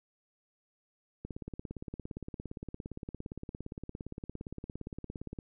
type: click train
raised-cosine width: 3 ms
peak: -27 dBFS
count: 73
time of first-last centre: 1.25-5.388 s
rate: 17.4 Hz
effects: none